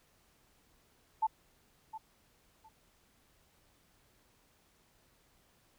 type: tone with echo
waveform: sine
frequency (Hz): 880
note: A5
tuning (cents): 0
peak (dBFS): -26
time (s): 1.22-1.27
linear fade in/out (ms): 10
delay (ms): 710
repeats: 2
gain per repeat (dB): -14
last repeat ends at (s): 2.69
effects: pink hiss -69 dBFS RMS until 5.78 s